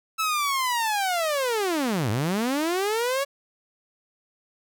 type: linear two-way sweep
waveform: sawtooth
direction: down then up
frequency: 1318.5 to 98.2 to 567 Hz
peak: -19 dBFS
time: 0.18-3.25 s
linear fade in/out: 20 ms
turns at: 2.1 s
effects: none